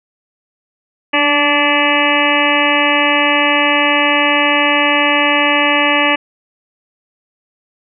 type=harmonic tone with a mistuned harmonic; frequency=290 Hz; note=D4; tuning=22 cents flat; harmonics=1 / 2 / 3 / 4 / 6 / 7 / 8 / 9 / 10; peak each=-19 / -19 / -19 / -19 / -19 / -19 / -19 / -19 / -19 dBFS; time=1.13-6.16 s; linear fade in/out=10 ms; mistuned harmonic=1; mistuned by=+27 cents; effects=none